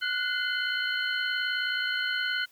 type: tone cluster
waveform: sine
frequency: 1426 / 1485 / 2063 / 3026 / 4221 Hz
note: F6 / F#6 / C7 / F#7 / C8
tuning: +36 / +6 / -25 / +38 / +14 cents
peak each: -36 / -29 / -37 / -33 / -37 dBFS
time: 0.01-2.46 s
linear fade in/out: 20 ms
effects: white hiss -61 dBFS RMS until 2.51 s